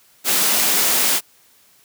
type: high-pass noise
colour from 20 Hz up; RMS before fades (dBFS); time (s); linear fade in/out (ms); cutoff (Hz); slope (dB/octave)
white; -17; 0.24-1.21; 50; 160; 48
effects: white hiss -54 dBFS RMS until 1.84 s + high-pass 60 Hz 12 dB/octave